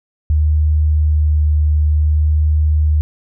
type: tone with vibrato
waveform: sine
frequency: 76 Hz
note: D#2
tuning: 40 cents flat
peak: -10 dBFS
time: 0.3-3.01 s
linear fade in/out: 0 ms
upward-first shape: sine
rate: 0.56 Hz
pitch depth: 10 cents each way
effects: none